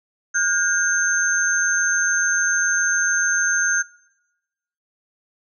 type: tone cluster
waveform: sine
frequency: 1436 / 1603 / 6300 Hz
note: F6 / G6 / G8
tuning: +48 / +38 / +8 cents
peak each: -21 dBFS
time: 0.34-3.83 s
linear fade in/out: 20 ms
effects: noise-tail reverb RT60 1.0 s tail -22 dB re dry